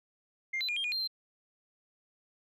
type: tone with pitch steps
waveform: sine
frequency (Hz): 2110 / 4027 / 2423 / 3207 / 2446 / 4185 / 4132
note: C7 / B7 / D#7 / G7 / D#7 / C8 / C8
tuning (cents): +14 / +33 / -47 / +39 / -30 / 0 / -22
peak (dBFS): -29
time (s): 0.53-1.076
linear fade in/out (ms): 10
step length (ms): 78
effects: tanh soft clip ceiling -28 dBFS